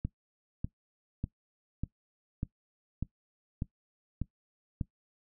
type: click train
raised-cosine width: 5 ms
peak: -20 dBFS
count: 9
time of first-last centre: 0.05-4.812 s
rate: 1.68 Hz
effects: noise-tail reverb RT60 0.1 s tail -19 dB re dry